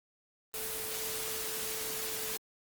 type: tone in noise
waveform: sine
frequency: 440 Hz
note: A4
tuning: in tune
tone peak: -44 dBFS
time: 0.54-2.37 s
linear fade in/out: 0 ms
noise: white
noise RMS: -37 dBFS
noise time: 0.54-2.37 s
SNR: -10 dB
effects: Opus 24 kbps